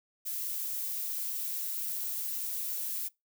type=noise; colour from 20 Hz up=violet; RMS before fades=-35 dBFS; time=0.25-3.09 s; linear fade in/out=20 ms; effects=noise-tail reverb RT60 0.2 s tail -23 dB re dry